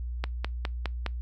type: click train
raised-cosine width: 0.3 ms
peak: -14 dBFS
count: 5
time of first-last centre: 0.24-1.063 s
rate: 4.86 Hz
effects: noise-tail reverb RT60 0.2 s tail -25 dB re dry + added 60 Hz sine -31 dBFS peak until 1.21 s